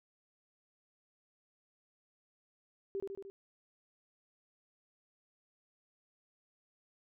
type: tone with echo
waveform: sine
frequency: 392.7 Hz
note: G4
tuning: 3 cents sharp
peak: -34 dBFS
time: 2.95-3 s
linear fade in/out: 0 ms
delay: 75 ms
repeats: 4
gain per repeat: -3 dB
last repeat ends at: 3.3 s
effects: none